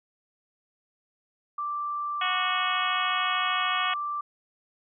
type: tone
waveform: sine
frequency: 1174.7 Hz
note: D6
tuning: in tune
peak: -28 dBFS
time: 1.58-4.21 s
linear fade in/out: 5 ms
type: harmonic tone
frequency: 367.1 Hz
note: F#4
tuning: 14 cents flat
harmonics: 2 / 3 / 4 / 5 / 6 / 7 / 8 / 9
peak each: -34 / -34 / -34 / -34 / -34 / -34 / -34 / -34 dBFS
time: 2.21-3.94 s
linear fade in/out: 5 ms
effects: none